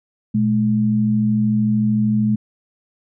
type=tone pair together; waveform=sine; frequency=119.8 / 213 Hz; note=A#2 / G#3; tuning=+48 / +44 cents; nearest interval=minor seventh; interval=996 cents; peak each=-21 / -15 dBFS; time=0.34-2.36 s; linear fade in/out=10 ms; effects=none